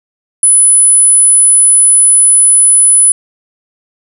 sine tone, 10000 Hz, D#9, 8 cents sharp, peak -3 dBFS, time 0.43-3.12 s, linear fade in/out 2 ms, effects 7-bit

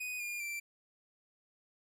45% pulse tone with pitch steps, 2489 / 2418 / 2349 Hz, D#7 / D7 / D7, 0 / +50 / 0 cents, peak -37 dBFS, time 0-0.6 s, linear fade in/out 10 ms, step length 200 ms, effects 12-bit

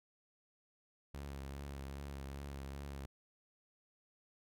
sawtooth tone with vibrato, 69.3 Hz, C#2, in tune, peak -40 dBFS, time 1.14-3.06 s, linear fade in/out 5 ms, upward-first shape triangle, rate 2.5 Hz, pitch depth 40 cents each way, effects none

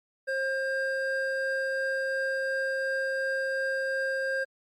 triangle tone pair together, 534 / 1599.2 Hz, C5 / G6, +35 / +34 cents, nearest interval octave + perfect fifth, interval 1899 cents, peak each -28 dBFS, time 0.27-4.45 s, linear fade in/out 20 ms, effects Opus 48 kbps

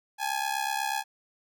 sawtooth ring-modulated tone, 836 Hz, G#5, 11 cents sharp, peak -21 dBFS, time 0.18-1.04 s, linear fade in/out 50 ms, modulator 34.1 Hz, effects none

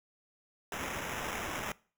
white noise with sample-and-hold, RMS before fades -38 dBFS, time 0.72-1.72 s, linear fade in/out 2 ms, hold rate 4410 Hz, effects noise-tail reverb RT60 0.4 s tail -22 dB re dry

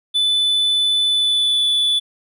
triangle tone with pitch glide, 3497 to 3465 Hz, A7 to A7, -11 to -27 cents, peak -13 dBFS, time 0.14-2 s, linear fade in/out 20 ms, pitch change -16 cents, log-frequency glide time 1.07-1.65 s, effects none

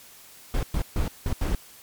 brown noise bursts at uneven times, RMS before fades -24 dBFS, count 5, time 0.54-0.63 / 0.74-0.82 / 0.96-1.08 / 1.26-1.33 / 1.41-1.55 s, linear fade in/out 2 ms, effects white hiss -49 dBFS RMS until 1.82 s + MP3 96 kbps

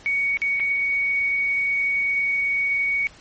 sine tone with dropouts, 2238 Hz, C#7, 16 cents sharp, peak -19 dBFS, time 0.06-3.07 s, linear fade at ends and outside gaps 0 ms, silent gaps 0.371-0.418 / 0.598-0.602 s, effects pink hiss -48 dBFS RMS until 3.2 s + MP3 32 kbps

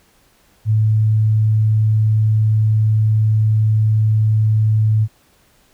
sine tone, 108.6 Hz, A2, 22 cents flat, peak -11 dBFS, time 0.65-5.08 s, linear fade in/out 50 ms, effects pink hiss -55 dBFS RMS until 5.73 s

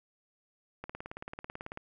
click train, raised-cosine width 0.5 ms, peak -25 dBFS, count 18, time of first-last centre 0.84-1.774 s, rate 18.2 Hz, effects none

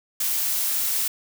blue noise, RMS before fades -24 dBFS, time 0.2-1.08 s, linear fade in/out 5 ms, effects none

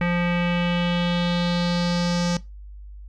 square tone with low-pass filter sweep, 174.61 Hz, F3, in tune, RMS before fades -22 dBFS, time 0.01-2.37 s, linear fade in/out 2 ms, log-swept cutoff 2200 to 5800 Hz, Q 3.3, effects noise-tail reverb RT60 0.2 s tail -18 dB re dry + added 50 Hz sine -37 dBFS peak until 3.08 s

